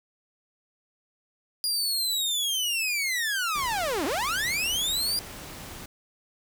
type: linear two-way sweep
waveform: sawtooth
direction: down then up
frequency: 4874 to 255.5 to 4874 Hz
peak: -22 dBFS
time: 1.64-5.19 s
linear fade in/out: 0 ms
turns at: 4.05 s
type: noise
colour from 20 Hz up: pink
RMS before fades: -41 dBFS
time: 3.55-5.86 s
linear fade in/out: 5 ms
effects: none